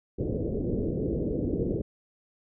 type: low-pass noise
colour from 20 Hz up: white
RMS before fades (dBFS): -29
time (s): 0.18-1.82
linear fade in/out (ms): 10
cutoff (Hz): 490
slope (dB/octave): 48
effects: none